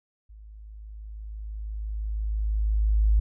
sine tone with level ramp, 53 Hz, G#1, 36 cents sharp, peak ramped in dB -44 to -16 dBFS, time 0.29-3.2 s, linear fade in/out 10 ms, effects none

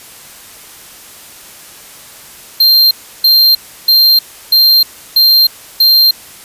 square tone bursts, 4176 Hz, C8, 4 cents flat, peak -5 dBFS, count 6, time 2.6-6.11 s, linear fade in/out 5 ms, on 310 ms, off 330 ms, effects white hiss -35 dBFS RMS until 6.44 s + resampled to 32000 Hz

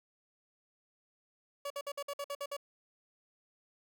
30% pulse tone bursts, 568 Hz, C#5, 42 cents sharp, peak -34 dBFS, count 9, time 1.65-2.567 s, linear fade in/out 5 ms, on 53 ms, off 55 ms, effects none

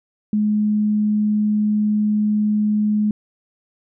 sine tone, 210.9 Hz, G#3, 27 cents sharp, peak -15 dBFS, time 0.33-3.11 s, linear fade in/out 2 ms, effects none

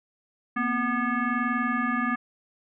sine tone with frequency modulation, 723 Hz, F#5, 40 cents flat, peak -23 dBFS, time 0.56-2.16 s, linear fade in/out 10 ms, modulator 489 Hz, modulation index 2.4, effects none

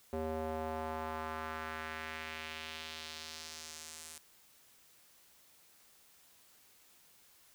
square tone with band-pass filter sweep, 79.2 Hz, D#2, 31 cents sharp, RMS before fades -42 dBFS, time 0.13-4.18 s, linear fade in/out 0 ms, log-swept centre 480 to 8900 Hz, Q 1.5, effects white hiss -64 dBFS RMS until 7.54 s

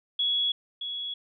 sine tone with echo, 3359 Hz, G#7, 19 cents sharp, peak -23 dBFS, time 0.19-0.52 s, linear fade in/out 5 ms, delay 620 ms, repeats 1, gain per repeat -8 dB, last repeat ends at 1.14 s, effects none

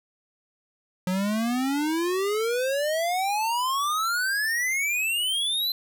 square exponential sweep, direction up, 179.8 to 4100 Hz, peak -24 dBFS, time 1.07-5.72 s, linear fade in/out 2 ms, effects none

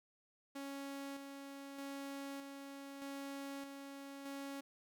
sawtooth tone with tremolo, 277.2 Hz, C#4, in tune, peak -40 dBFS, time 0.55-4.61 s, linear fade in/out 10 ms, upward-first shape square, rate 0.81 Hz, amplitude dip 40%, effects none

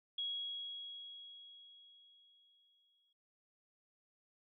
sine tone with exponential decay, 3317 Hz, G#7, 3 cents flat, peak -36 dBFS, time 0.18-3.13 s, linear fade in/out 5 ms, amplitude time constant 640 ms, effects none

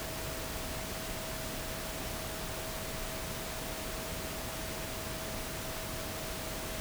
sine tone in noise, 643 Hz, E5, 43 cents flat, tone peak -46 dBFS, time 0-6.8 s, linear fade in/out 0 ms, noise pink, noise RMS -39 dBFS, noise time 0-6.8 s, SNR -10 dB, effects none

